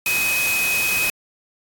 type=tone in noise; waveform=sine; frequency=2522 Hz; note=D#7; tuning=23 cents sharp; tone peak=-19 dBFS; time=0.06-1.1 s; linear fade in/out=2 ms; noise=white; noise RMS=-24 dBFS; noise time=0.06-1.1 s; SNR=+2 dB; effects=AAC 64 kbps